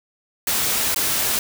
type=noise with dropouts; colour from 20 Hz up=white; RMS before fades=-21 dBFS; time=0.47-1.39 s; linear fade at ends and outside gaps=2 ms; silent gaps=0.946-0.96 s; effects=none

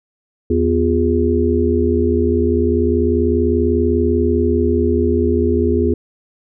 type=tone cluster; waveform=sine; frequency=80.7 / 248.8 / 353.7 / 414 Hz; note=E2 / B3 / F4 / G#4; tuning=-36 / +13 / +22 / -5 cents; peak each=-18 dBFS; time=0.5-5.94 s; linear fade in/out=5 ms; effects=none

